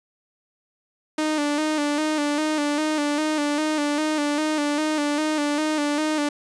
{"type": "tone with vibrato", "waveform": "sawtooth", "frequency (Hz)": 300.4, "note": "D4", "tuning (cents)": 39, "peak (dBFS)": -17, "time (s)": [1.18, 6.29], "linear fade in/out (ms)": 5, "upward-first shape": "square", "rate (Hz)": 2.5, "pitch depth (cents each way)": 48, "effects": ["resampled to 22050 Hz"]}